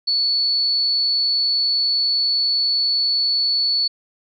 sine tone, 4435 Hz, C#8, in tune, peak -16 dBFS, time 0.07-3.88 s, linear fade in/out 10 ms, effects none

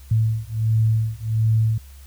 sine beating tone pair, 110.3 / 111.7 Hz, A2 / A2, +5 / +27 cents, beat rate 1.4 Hz, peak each -20 dBFS, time 0.11-1.78 s, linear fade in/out 5 ms, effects added 68 Hz sine -40 dBFS peak until 2.06 s + white hiss -52 dBFS RMS until 2.06 s

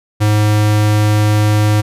square tone, 105.7 Hz, G#2, 31 cents sharp, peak -10 dBFS, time 0.2-1.82 s, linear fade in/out 20 ms, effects resampled to 32000 Hz

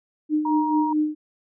sine tone with tremolo, 304.4 Hz, D#4, 38 cents flat, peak -17 dBFS, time 0.29-1.15 s, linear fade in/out 50 ms, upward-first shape sine, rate 4.6 Hz, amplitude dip 60%
sine tone, 944 Hz, A#5, 22 cents sharp, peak -23 dBFS, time 0.45-0.93 s, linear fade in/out 5 ms
effects none

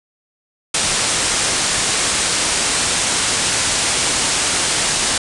white low-pass noise, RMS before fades -18 dBFS, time 0.74-5.18 s, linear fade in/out 5 ms, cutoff 9700 Hz, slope 96 dB/octave, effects none

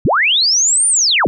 sine linear two-way sweep, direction up then down, 59.6 to 9350 to 82.6 Hz, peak -10 dBFS, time 0.05-1.27 s, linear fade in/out 0 ms, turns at 0.88 s, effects none

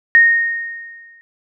sine tone with exponential decay, 1854 Hz, A#6, 10 cents flat, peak -4 dBFS, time 0.15-1.21 s, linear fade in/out 0 ms, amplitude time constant 230 ms, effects none

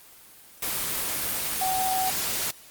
sine tone in noise, 756 Hz, F#5, 37 cents sharp, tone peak -24 dBFS, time 1.61-2.1 s, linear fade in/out 5 ms, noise white, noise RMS -28 dBFS, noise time 0.62-2.51 s, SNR +1 dB, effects white hiss -50 dBFS RMS until 2.7 s + Opus 24 kbps

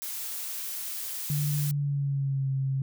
blue noise, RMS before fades -35 dBFS, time 0.02-1.71 s, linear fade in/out 0 ms
sine tone with pitch glide, 146.83 to 134.64 Hz, D3 to C3, 0 to +50 cents, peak -25 dBFS, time 1.3-2.82 s, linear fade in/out 2 ms, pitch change -150 cents, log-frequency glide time 1.55-2.49 s
effects none

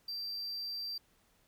triangle tone, 4699 Hz, D8, in tune, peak -36 dBFS, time 0.08-0.98 s, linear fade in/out 5 ms, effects pink hiss -70 dBFS RMS until 1.47 s

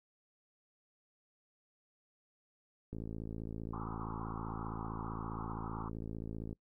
click train, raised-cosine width 3 ms, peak -30 dBFS, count 200, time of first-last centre 2.93-6.529 s, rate 55.3 Hz
white band-pass noise, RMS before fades -47 dBFS, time 3.73-5.89 s, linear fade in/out 5 ms, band 770 to 1300 Hz, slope 96 dB/octave
effects noise-tail reverb RT60 0.1 s tail -24 dB re dry

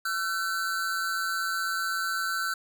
square tone pair together, 1346 / 1522.1 Hz, E6 / F#6, +36 / +49 cents, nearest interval major second, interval 213 cents, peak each -32 / -30 dBFS, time 0.05-2.54 s, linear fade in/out 5 ms, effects none

